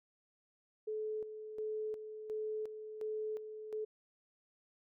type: tone with tremolo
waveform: sine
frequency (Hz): 431.3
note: A4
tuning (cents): -35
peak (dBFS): -36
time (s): 0.87-3.85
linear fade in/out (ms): 10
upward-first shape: square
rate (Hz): 1.4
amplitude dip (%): 60
effects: none